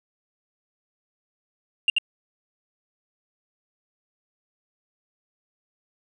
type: tone with echo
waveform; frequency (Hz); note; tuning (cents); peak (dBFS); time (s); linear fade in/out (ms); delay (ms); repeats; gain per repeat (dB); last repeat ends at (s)
sine; 2794; F7; 0; -14; 1.88-1.9; 2; 84; 1; -2; 1.984
effects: tanh soft clip ceiling -13 dBFS

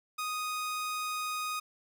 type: tone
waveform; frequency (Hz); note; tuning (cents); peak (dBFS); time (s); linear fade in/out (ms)
sawtooth; 1244.5; D#6; 0; -29; 0.18-1.6; 10
effects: 11-bit

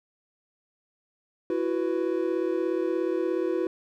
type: chord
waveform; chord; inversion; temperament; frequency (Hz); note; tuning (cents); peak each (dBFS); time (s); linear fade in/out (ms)
triangle; E suspended second; none; equal with one note detuned; 333.1 / 370 / 493.9; E4 / F#4 / B4; +18 / 0 / 0; -26 / -26 / -29; 1.5-3.67; 2
effects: none

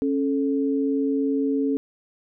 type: tone pair together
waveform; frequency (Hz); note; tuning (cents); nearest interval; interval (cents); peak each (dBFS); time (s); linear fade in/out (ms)
sine; 274.4 / 437.1; C#4 / A4; -17 / -11; minor sixth; 806; -21 / -26; 0.02-1.77; 0
effects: none

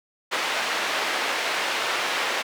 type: band-pass noise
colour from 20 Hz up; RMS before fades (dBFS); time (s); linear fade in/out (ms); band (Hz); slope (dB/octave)
white; -26; 0.31-2.43; 20; 450 to 2700; 12
effects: none

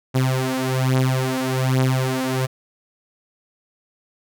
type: beating tone pair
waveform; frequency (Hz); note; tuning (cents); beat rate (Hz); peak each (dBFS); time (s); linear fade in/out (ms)
sawtooth; 129.6 / 130.8; C3 / C3; -16 / 0; 1.2; -17; 0.14-2.47; 20
effects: none

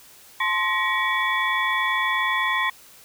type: tone cluster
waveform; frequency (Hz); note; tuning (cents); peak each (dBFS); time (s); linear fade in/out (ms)
sine; 871 / 1048 / 1896 / 2266 / 3423; A5 / C6 / A#6 / C#7 / A7; -18 / +2 / +29 / +37 / -48; -32 / -24 / -24 / -28 / -31; 0.4-2.7; 5
effects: white hiss -49 dBFS RMS until 3.04 s

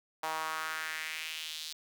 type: tone with high-pass filter sweep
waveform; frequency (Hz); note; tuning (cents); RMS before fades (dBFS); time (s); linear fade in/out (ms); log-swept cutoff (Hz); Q
sawtooth; 158.3; D#3; +30; -38; 0.23-1.73; 5; 840 to 4200; 2.6
effects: none

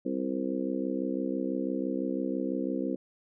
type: harmonic tone with a mistuned harmonic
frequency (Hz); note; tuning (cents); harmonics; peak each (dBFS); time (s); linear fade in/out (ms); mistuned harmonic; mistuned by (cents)
66; C2; +16; 3 / 4 / 5 / 6 / 7 / 8; -36 / -32 / -34 / -42 / -39 / -38; 0.05-2.96; 10; 8; -24
effects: none

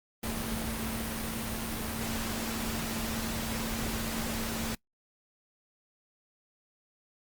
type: tone in noise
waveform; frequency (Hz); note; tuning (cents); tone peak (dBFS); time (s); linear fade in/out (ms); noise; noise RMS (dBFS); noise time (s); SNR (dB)
sine; 225.1; A3; +40; -36; 0.23-4.75; 5; pink; -35; 0.23-4.75; -4
effects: noise-tail reverb RT60 0.1 s tail -24 dB re dry + Opus 32 kbps

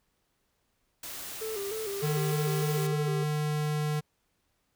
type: noise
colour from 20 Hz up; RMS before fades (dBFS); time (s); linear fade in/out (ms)
white; -40; 1.03-2.87; 5
type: tone with vibrato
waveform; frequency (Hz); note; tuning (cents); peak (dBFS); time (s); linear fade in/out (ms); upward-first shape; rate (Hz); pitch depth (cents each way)
triangle; 418; G#4; +11; -31; 1.41-3.24; 10; square; 3.3; 85
type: tone with pitch glide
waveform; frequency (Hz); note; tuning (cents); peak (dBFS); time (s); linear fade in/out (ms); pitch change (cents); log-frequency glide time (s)
square; 151.7 to 150.57; D#3 to D3; -44 to +44; -28; 2.02-4.01; 20; -12; 2.9-3.03
effects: pink hiss -75 dBFS RMS until 4.75 s

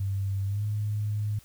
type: tone with pitch glide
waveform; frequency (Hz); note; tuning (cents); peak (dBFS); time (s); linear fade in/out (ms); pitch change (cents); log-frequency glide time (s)
sine; 98 to 105.03; G2 to G#2; 0 to +20; -26; 0-1.39; 5; +120; 0.46-0.64
effects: added 60 Hz sine -61 dBFS peak until 1.44 s + white hiss -57 dBFS RMS until 1.44 s

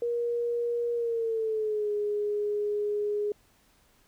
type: tone with pitch glide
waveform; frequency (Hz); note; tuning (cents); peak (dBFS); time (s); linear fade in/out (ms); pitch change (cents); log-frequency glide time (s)
sine; 474.3 to 415.3; A#4 to G#4; +30 to 0; -26; 0.02-3.32; 2; -230; 0.94-1.91
effects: pink hiss -64 dBFS RMS until 4.07 s

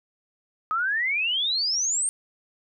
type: exponential sweep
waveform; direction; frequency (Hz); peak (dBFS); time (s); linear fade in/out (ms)
sine; up; 1244.5 to 8900; -22; 0.71-2.09; 0
effects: none

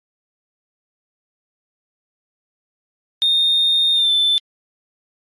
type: tone with pitch glide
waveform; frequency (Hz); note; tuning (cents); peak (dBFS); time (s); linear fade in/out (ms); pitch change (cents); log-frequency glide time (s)
sine; 3666 to 3529; A#7 to A7; -30 to +4; -11; 3.22-4.38; 0; -66; 3.94-4.11
effects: tanh soft clip ceiling -10 dBFS + MP3 48 kbps

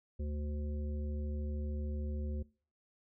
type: harmonic tone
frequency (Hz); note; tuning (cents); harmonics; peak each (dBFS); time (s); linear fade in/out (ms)
73.9; D2; +11; 1 / 3 / 5 / 7; -35 / -45 / -49 / -52; 0.19-2.43; 10
effects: noise-tail reverb RT60 0.4 s tail -22 dB re dry

